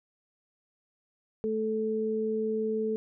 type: tone pair together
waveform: sine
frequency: 218.3 / 437.2 Hz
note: A3 / A4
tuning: -13 / -11 cents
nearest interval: octave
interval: 1202 cents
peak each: -32 / -28 dBFS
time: 1.44-2.96 s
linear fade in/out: 0 ms
effects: none

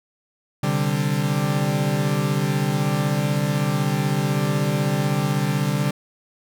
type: chord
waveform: 40% pulse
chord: C suspended second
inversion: none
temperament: equal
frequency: 130.81 / 146.83 / 196 Hz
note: C3 / D3 / G3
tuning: 0 / 0 / 0 cents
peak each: -25 / -21 / -24 dBFS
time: 0.63-5.91 s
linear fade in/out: 5 ms
effects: none

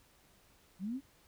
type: linear sweep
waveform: sine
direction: up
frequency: 174.61 to 284.4 Hz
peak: -35 dBFS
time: 0.79-1.01 s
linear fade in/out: 50 ms
effects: pink hiss -66 dBFS RMS until 1.27 s

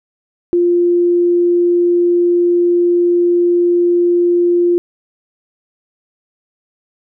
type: tone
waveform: sine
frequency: 349.2 Hz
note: F4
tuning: in tune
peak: -9 dBFS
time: 0.53-4.78 s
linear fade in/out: 0 ms
effects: none

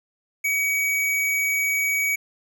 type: tone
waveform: square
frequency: 2264 Hz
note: C#7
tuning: 36 cents sharp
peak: -21 dBFS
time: 0.44-2.16 s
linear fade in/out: 10 ms
effects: none

